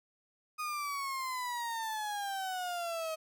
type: exponential sweep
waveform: 35% pulse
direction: down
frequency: 1244.5 to 630 Hz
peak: -33 dBFS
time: 0.58-3.16 s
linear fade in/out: 20 ms
effects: none